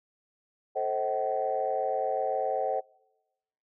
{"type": "chord", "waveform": "sine", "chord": "A diminished seventh", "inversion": "none", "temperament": "just", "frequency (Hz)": [440, 528, 633.6, 760.3], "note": ["A4", "C5", "Eb5", "Gb5"], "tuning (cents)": [0, 16, 31, 47], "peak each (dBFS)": [-34, -31, -33, -30], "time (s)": [0.75, 2.81], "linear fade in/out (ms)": 20, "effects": ["noise-tail reverb RT60 1.0 s tail -26 dB re dry", "tanh soft clip ceiling -17 dBFS"]}